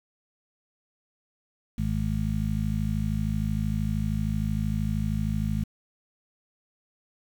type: harmonic tone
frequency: 53 Hz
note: G#1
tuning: 36 cents sharp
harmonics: 1 / 2 / 3 / 4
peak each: -30 / -30 / -30 / -30 dBFS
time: 1.78-5.64 s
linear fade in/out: 5 ms
effects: 8-bit